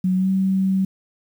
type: tone with pitch glide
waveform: sine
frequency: 185 to 190.97 Hz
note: F#3 to G3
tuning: 0 to -45 cents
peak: -16 dBFS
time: 0.04-0.85 s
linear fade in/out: 5 ms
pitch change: +55 cents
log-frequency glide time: 0.15-0.29 s
effects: 8-bit